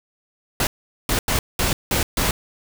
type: noise bursts at uneven times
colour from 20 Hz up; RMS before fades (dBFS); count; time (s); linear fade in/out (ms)
pink; -20; 6; 0.6-0.67 / 1.09-1.19 / 1.28-1.39 / 1.59-1.73 / 1.91-2.03 / 2.17-2.31; 2
effects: none